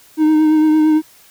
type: tone with vibrato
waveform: triangle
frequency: 310 Hz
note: D#4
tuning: 6 cents flat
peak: -7 dBFS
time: 0.17-1.02 s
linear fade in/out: 50 ms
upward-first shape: triangle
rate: 8.8 Hz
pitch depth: 26 cents each way
effects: white hiss -47 dBFS RMS until 1.3 s